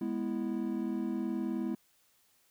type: chord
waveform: triangle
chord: E major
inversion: first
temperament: equal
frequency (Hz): 207.7 / 246.9 / 329.6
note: G#3 / B3 / E4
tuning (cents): 0 / 0 / 0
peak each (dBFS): -34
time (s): 0.01-1.75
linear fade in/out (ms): 5
effects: white hiss -69 dBFS RMS until 2.5 s